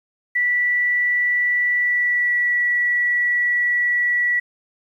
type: tone with pitch glide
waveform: sine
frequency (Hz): 1960 to 1945.3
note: B6 to B6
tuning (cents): -14 to -27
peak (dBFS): -16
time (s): 0.35-4.4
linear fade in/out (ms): 10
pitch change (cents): -13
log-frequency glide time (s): 1.82-2.58
effects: 9-bit